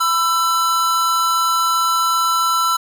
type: tone pair together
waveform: square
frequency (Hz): 1001 / 1336.2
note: B5 / E6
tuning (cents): +23 / +23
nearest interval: perfect fourth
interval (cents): 500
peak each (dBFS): -23 / -16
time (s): 0-2.77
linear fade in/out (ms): 10
effects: none